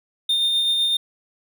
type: tone with tremolo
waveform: triangle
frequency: 3635 Hz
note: A#7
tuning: 44 cents flat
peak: -15 dBFS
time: 0.29-0.97 s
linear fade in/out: 5 ms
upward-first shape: sine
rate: 7.9 Hz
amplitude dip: 25%
effects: none